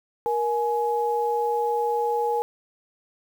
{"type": "tone pair together", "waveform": "sine", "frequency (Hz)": [471.4, 840], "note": ["A#4", "G#5"], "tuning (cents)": [19, 19], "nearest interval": "minor seventh", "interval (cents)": 1000, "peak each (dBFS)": -24, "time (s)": [0.26, 2.42], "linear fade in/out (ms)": 0, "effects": ["8-bit"]}